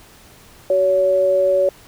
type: tone pair together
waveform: sine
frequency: 376.4 / 564 Hz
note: F#4 / C#5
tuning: +30 / +30 cents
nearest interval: perfect fifth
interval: 700 cents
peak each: -22 / -13 dBFS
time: 0.7-1.69 s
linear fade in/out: 2 ms
effects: pink hiss -46 dBFS RMS until 1.87 s